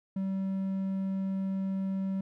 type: tone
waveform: triangle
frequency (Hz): 192.3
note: G3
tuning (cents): -33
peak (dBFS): -27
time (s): 0.16-2.21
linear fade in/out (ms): 5
effects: none